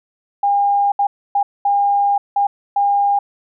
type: tone bursts at uneven times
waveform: sine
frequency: 807 Hz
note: G#5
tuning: 50 cents flat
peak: -12 dBFS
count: 6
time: 0.43-0.92 / 0.99-1.07 / 1.35-1.43 / 1.65-2.18 / 2.36-2.47 / 2.76-3.19 s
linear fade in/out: 5 ms
effects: none